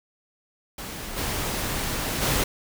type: noise with level steps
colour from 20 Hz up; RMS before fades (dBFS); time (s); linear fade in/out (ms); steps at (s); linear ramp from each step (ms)
pink; -35 / -28 / -23; 0.78-2.44; 5; 1.16 / 2.21; 20
effects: none